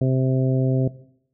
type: harmonic tone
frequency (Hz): 130.81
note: C3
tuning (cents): 0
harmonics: 1 / 2 / 3 / 4 / 5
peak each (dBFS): -18 / -24 / -28 / -30 / -32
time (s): 0.01-0.88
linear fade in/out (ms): 5
effects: noise-tail reverb RT60 0.7 s tail -18 dB re dry